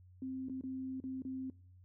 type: tone with dropouts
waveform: sine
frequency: 261.6 Hz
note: C4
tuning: in tune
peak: -38 dBFS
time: 0.22-1.5 s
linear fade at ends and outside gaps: 2 ms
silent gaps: 0.486-0.496 / 0.611-0.637 / 1.002-1.039 / 1.221-1.25 s
effects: noise-tail reverb RT60 0.5 s tail -22 dB re dry + added 91 Hz sine -57 dBFS peak until 1.84 s